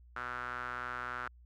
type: tone with band-pass filter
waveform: sawtooth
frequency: 123.47 Hz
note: B2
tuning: in tune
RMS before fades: -40 dBFS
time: 0.16-1.28 s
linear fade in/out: 5 ms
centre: 1400 Hz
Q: 5.7
effects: added 60 Hz sine -55 dBFS peak until 1.45 s